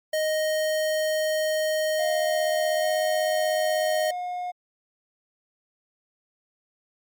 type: tone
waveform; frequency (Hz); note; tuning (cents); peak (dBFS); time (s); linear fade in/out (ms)
square; 622.3; D#5; 0; -23; 0.13-4.11; 5
type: tone with pitch glide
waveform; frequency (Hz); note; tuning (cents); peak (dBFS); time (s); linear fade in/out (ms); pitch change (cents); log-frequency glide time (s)
triangle; 698.5 to 718.6; F5 to F5; 0 to +49; -26; 1.98-4.52; 20; +49; 2.8-2.85
effects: MP3 96 kbps